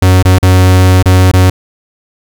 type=tone with dropouts; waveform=45% pulse; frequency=92.5 Hz; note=F#2; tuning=in tune; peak=-3 dBFS; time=0.02-1.5 s; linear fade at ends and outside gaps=5 ms; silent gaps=0.227-0.251 / 0.386-0.427 / 1.027-1.057 / 1.316-1.335 s; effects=none